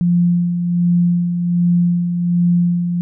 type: tone with tremolo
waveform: sine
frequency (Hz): 174.4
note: F3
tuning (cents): -2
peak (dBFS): -10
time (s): 0.01-3.01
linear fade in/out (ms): 0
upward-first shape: sine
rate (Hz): 1.3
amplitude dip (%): 50
effects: none